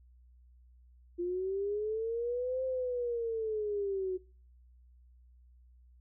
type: linear two-way sweep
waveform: sine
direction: up then down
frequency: 345.3 to 523.3 to 365.7 Hz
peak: -31 dBFS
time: 1.18-4.18 s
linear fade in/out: 20 ms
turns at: 2.64 s
effects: noise-tail reverb RT60 0.4 s tail -24 dB re dry + added 61 Hz sine -57 dBFS peak until 6 s